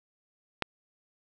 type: click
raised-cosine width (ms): 0.3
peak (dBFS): -11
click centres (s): 0.623
effects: none